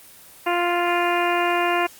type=harmonic tone; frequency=349.2 Hz; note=F4; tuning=in tune; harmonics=1 / 2 / 3 / 4 / 5 / 6 / 7 / 8; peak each=-24 / -23 / -25 / -29 / -29 / -31 / -29 / -31 dBFS; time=0.46-1.87 s; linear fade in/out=10 ms; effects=white hiss -46 dBFS RMS until 1.99 s + Opus 24 kbps